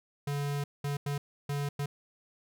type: tone bursts at uneven times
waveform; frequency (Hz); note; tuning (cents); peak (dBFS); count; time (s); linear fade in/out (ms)
square; 143.1; D3; -45; -31; 5; 0.27-0.64 / 0.84-0.97 / 1.06-1.18 / 1.49-1.69 / 1.79-1.86; 5
effects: none